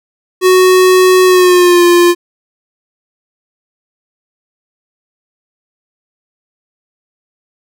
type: tone with pitch glide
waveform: square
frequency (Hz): 370 to 349.2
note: F#4 to F4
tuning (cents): 0 to 0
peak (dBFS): -5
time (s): 0.41-2.15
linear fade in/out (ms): 50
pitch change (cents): -100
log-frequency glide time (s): 1.25-1.83
effects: none